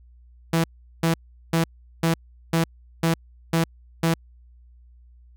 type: tone bursts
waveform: sawtooth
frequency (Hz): 164.81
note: E3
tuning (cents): 0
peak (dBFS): -14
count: 8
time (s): 0.53-4.14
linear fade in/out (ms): 5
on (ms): 110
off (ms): 390
effects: added 60 Hz sine -48 dBFS peak until 5.36 s